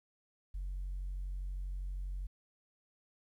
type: tone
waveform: sine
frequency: 46.25 Hz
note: F#1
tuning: in tune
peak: -35 dBFS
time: 0.54-2.27 s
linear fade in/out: 10 ms
effects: tanh soft clip ceiling -34 dBFS + 12-bit